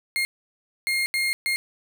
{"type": "tone bursts at uneven times", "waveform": "35% pulse", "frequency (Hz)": 2132, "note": "C7", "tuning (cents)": 32, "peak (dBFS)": -20, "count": 4, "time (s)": [[0.16, 0.25], [0.87, 1.06], [1.14, 1.33], [1.46, 1.56]], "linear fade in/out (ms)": 0, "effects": []}